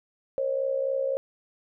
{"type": "tone with amplitude modulation", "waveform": "sine", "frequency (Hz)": 540, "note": "C#5", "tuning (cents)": -45, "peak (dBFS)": -21, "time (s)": [0.38, 1.17], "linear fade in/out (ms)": 0, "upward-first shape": "sine", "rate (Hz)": 63.7, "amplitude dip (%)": 70, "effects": []}